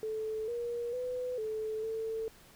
sine tone with pitch steps, 436.6 / 475 / 500 / 435.2 / 445.5 Hz, A4 / A#4 / B4 / A4 / A4, -13 / +33 / +21 / -19 / +22 cents, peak -33 dBFS, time 0.03-2.28 s, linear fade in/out 0 ms, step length 450 ms, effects pink hiss -58 dBFS RMS until 2.55 s

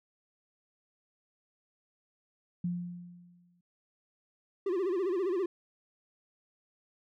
sine tone with exponential decay, 175.7 Hz, F3, 11 cents sharp, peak -28 dBFS, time 2.64-3.61 s, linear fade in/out 5 ms, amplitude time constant 210 ms
triangle tone with vibrato, 370 Hz, F#4, in tune, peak -26 dBFS, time 4.66-5.46 s, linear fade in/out 5 ms, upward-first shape sine, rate 15 Hz, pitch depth 140 cents each way
effects none

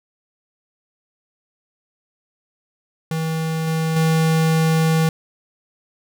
square tone with level steps, 160.7 Hz, E3, 44 cents flat, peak -21 / -19 / -15 dBFS, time 3.11-5.09 s, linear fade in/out 2 ms, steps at 3.67 / 3.96 s, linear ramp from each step 5 ms, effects none

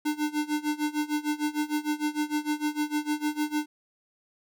square tone with tremolo, 300.1 Hz, D4, 38 cents sharp, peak -24 dBFS, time 0.05-3.66 s, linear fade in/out 10 ms, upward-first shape sine, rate 6.6 Hz, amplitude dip 90%, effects none

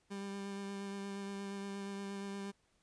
30% pulse tone with vibrato, 198.3 Hz, G3, 20 cents sharp, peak -38 dBFS, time 0.1-2.52 s, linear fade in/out 20 ms, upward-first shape sine, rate 8.5 Hz, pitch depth 14 cents each way, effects pink hiss -75 dBFS RMS until 2.82 s + resampled to 22050 Hz

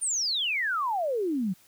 sine exponential sweep, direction down, 9400 to 174.61 Hz, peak -25 dBFS, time 0.01-1.54 s, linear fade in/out 20 ms, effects white hiss -59 dBFS RMS until 1.67 s

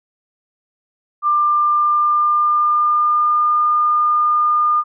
sine tone with pitch glide, 1191 to 1211.8 Hz, D6 to D#6, +24 to -46 cents, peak -12 dBFS, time 1.22-4.84 s, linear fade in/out 50 ms, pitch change +30 cents, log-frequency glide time 1.36-3.63 s, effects none

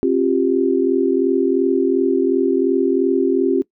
sine chord, C suspended fourth, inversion none, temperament equal with one note detuned, 268.5 / 349.2 / 392 Hz, C4 / F4 / G4, +45 / 0 / 0 cents, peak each -18 dBFS, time 0.03-3.62 s, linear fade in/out 0 ms, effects noise-tail reverb RT60 0.1 s tail -21 dB re dry

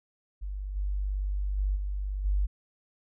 sine tone with level steps, 49 Hz, G1, in tune, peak -32 / -27 / -24 / -29 / -23 dBFS, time 0.41-2.47 s, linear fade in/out 20 ms, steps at 0.75 / 1.57 / 1.75 / 2.24 s, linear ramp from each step 20 ms, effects none

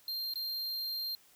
square tone with dropouts, 4186 Hz, C8, in tune, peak -35 dBFS, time 0.08-1.15 s, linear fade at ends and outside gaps 1 ms, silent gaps 0.337-0.357 s, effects white hiss -63 dBFS RMS until 1.35 s

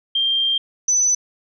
sine tone pair in turn, 3181 / 6005 Hz, G7 / F#8, +25 / +25 cents, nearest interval major seventh, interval 1100 cents, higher second, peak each -16 / -14 dBFS, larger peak second, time 0.15-0.58 / 0.88-1.15 s, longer first, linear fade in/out 5 ms, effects none

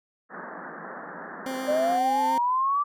white band-pass noise, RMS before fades -39 dBFS, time 0.29-2 s, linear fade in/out 50 ms, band 160 to 1800 Hz, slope 96 dB/octave
20% pulse tone with vibrato, 261.6 Hz, C4, in tune, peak -25 dBFS, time 1.46-2.38 s, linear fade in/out 2 ms, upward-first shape triangle, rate 7.2 Hz, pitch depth 18 cents each way
sine linear sweep, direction up, 584 to 1174.7 Hz, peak -21 dBFS, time 1.67-2.84 s, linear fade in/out 20 ms
effects none

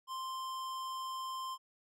sine tone with hard clipping, 1046.5 Hz, C6, in tune, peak -40 dBFS, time 0.07-1.58 s, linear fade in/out 50 ms, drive 17 dB, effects none

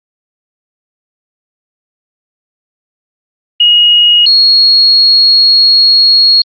sine tone pair in turn, 2883 / 4308 Hz, F#7 / C8, -46 / +50 cents, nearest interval perfect fifth, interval 696 cents, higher second, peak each -3 dBFS, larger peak neither, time 3.6-4.26 / 4.26-6.42 s, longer second, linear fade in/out 5 ms, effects Opus 24 kbps

